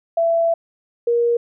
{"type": "tone pair in turn", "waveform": "sine", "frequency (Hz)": [668, 472.3], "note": ["E5", "A#4"], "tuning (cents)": [23, 23], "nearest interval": "tritone", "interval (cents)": 600, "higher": "first", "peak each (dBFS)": -14, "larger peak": "neither", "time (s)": [[0.17, 0.54], [1.07, 1.37]], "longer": "first", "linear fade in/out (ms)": 5, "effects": []}